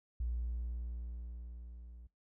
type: tone with level ramp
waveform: triangle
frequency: 59.3 Hz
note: A#1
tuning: 30 cents sharp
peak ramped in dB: -29 to -48 dBFS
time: 0.2-2.07 s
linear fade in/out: 5 ms
effects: noise-tail reverb RT60 0.2 s tail -24 dB re dry + tanh soft clip ceiling -31 dBFS